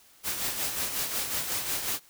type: noise with tremolo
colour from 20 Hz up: white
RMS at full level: -29 dBFS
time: 0.23-2 s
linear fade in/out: 50 ms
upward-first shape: sine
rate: 5.5 Hz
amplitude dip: 50%
effects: white hiss -58 dBFS RMS until 2.09 s